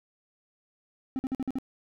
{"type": "tone bursts", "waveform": "triangle", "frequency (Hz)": 262.7, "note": "C4", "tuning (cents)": 7, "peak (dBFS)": -25, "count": 6, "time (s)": [1.16, 1.585], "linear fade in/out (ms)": 0, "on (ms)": 30, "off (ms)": 49, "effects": []}